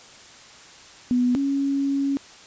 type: tone pair in turn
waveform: sine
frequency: 246.9 / 277.2 Hz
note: B3 / C#4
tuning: 0 / 0 cents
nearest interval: major second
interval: 200 cents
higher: second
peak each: -17 / -20 dBFS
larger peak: first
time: 1.11-1.35 / 1.35-2.17 s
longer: second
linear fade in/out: 0 ms
effects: white hiss -46 dBFS RMS until 2.46 s + resampled to 16000 Hz